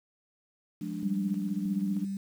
sine chord, D diminished, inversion first, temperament just, 176.2 / 211.4 / 293.7 Hz, F3 / Ab3 / D4, +16 / +31 / 0 cents, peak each -37 dBFS, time 0.81-2.05 s, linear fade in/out 5 ms
sine tone with tremolo, 196 Hz, G3, in tune, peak -28 dBFS, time 1.03-2.17 s, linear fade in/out 2 ms, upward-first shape square, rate 1.6 Hz, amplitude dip 30%
effects 9-bit

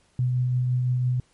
sine tone with tremolo, 125.4 Hz, B2, 27 cents sharp, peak -19 dBFS, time 0.19-1.2 s, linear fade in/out 2 ms, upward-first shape triangle, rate 5.9 Hz, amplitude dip 25%, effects pink hiss -63 dBFS RMS until 1.33 s + MP3 48 kbps

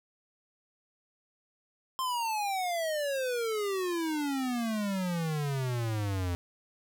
square exponential sweep, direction down, 1059 to 86 Hz, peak -30 dBFS, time 1.99-6.35 s, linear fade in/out 0 ms, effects none

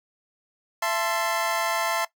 25% pulse chord, A minor, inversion second, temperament equal with one note detuned, 670.8 / 880 / 1046.5 Hz, E5 / A5 / C6, +30 / 0 / 0 cents, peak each -24 / -25 / -25 dBFS, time 0.82-2.05 s, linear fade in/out 5 ms, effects noise-tail reverb RT60 0.1 s tail -17 dB re dry

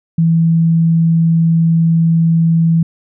sine tone, 164.8 Hz, E3, in tune, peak -8 dBFS, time 0.18-2.83 s, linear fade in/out 5 ms, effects none

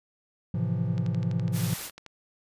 triangle chord, F major seventh, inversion first, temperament just, 109.13 / 130.96 / 163.7 / 174.61 Hz, A2 / C3 / E3 / F3, -14 / +2 / -12 / 0 cents, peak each -28 / -29 / -29 / -29 dBFS, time 0.54-1.74 s, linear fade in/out 5 ms
click train, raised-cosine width 0.2 ms, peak -26 dBFS, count 14, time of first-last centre 0.98-2.063 s, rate 12 Hz
white noise, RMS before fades -36 dBFS, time 1.52-1.91 s, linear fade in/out 50 ms
effects resampled to 32000 Hz

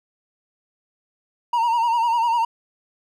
triangle tone with vibrato, 932.3 Hz, A#5, in tune, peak -15 dBFS, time 1.53-2.45 s, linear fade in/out 5 ms, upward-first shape sine, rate 10 Hz, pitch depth 64 cents each way, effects none

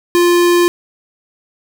square tone, 349.2 Hz, F4, in tune, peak -9 dBFS, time 0.15-0.68 s, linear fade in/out 0 ms, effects none

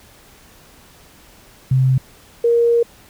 sine tone pair in turn, 130.81 / 469.4 Hz, C3 / A#4, 0 / +12 cents, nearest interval octave + minor seventh, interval 2212 cents, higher second, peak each -11 dBFS, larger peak neither, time 1.71-1.98 / 2.44-2.83 s, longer second, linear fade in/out 5 ms, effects pink hiss -47 dBFS RMS until 3.09 s

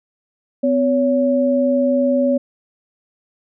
sine tone pair together, 254.1 / 563 Hz, B3 / C#5, +49 / +27 cents, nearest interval octave + major second, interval 1378 cents, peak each -16 dBFS, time 0.63-2.38 s, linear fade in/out 10 ms, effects none

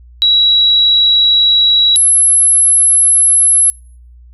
sine tone pair in turn, 3889 / 11023 Hz, B7 / F9, -27 / -24 cents, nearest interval octave + tritone, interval 1803 cents, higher second, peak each -6 dBFS, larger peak neither, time 0.22-1.96 / 1.96-3.7 s, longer neither, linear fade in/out 0 ms, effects noise-tail reverb RT60 0.5 s tail -25 dB re dry + added 60 Hz sine -36 dBFS peak until 4.33 s

